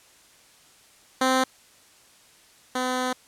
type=tone pair in turn; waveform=10% pulse; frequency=260 / 253.9 Hz; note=C4 / B3; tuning=-11 / +48 cents; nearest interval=unison; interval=41 cents; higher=first; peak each=-11 / -16 dBFS; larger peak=first; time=1.21-1.44 / 2.75-3.13 s; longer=second; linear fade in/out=5 ms; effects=white hiss -55 dBFS RMS until 3.27 s + low-pass 10000 Hz 12 dB/octave